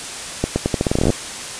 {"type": "accelerating click train", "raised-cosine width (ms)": 2, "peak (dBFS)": -3, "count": 16, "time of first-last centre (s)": [0.44, 1.103], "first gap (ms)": 120, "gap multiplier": 0.83, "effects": ["white hiss -29 dBFS RMS until 1.59 s", "resampled to 22050 Hz"]}